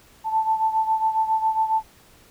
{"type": "beating tone pair", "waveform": "sine", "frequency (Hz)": [880, 887.3], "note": ["A5", "A5"], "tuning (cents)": [0, 14], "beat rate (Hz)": 7.3, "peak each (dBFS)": [-20, -25], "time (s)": [0.24, 1.83], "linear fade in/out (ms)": 50, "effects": ["pink hiss -53 dBFS RMS until 2.3 s"]}